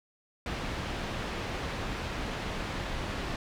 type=low-pass noise; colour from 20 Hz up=pink; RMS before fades=-35 dBFS; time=0.46-3.36 s; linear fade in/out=2 ms; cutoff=3600 Hz; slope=12 dB/octave; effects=none